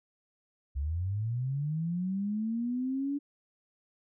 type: linear sweep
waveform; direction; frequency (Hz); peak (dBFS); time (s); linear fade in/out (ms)
sine; up; 65.41 to 288.2; -29; 0.75-3.19; 20
effects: none